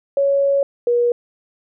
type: tone pair in turn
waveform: sine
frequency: 557 / 479.8 Hz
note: C#5 / A#4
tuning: +8 / +50 cents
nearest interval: minor third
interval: 258 cents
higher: first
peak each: -13 dBFS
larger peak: neither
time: 0.17-0.63 / 0.87-1.12 s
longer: first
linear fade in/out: 2 ms
effects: none